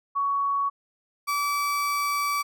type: tone pair in turn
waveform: sine / 35% pulse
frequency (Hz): 1120 / 1152.8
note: C#6 / D6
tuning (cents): +18 / -33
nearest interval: unison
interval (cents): 49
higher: second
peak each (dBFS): -22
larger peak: neither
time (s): 0.15-0.7 / 1.27-2.43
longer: second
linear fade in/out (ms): 20
effects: none